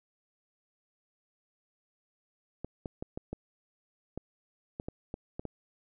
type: clicks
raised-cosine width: 2 ms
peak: -23 dBFS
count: 11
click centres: 2.646 / 2.858 / 3.025 / 3.175 / 3.33 / 4.176 / 4.799 / 4.885 / 5.141 / 5.395 / 5.453 s
effects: none